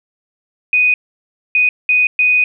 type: tone bursts at uneven times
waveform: sine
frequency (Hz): 2489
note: D#7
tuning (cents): 0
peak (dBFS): -9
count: 4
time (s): 0.73-0.94 / 1.55-1.69 / 1.89-2.07 / 2.19-2.44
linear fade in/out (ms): 2
effects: none